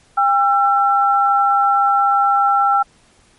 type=tone pair together; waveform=sine; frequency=801 / 1345.9 Hz; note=G5 / E6; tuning=+37 / +36 cents; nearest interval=major sixth; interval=899 cents; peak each=-14 dBFS; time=0.17-2.83 s; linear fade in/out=10 ms; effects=pink hiss -53 dBFS RMS until 3.38 s + MP3 48 kbps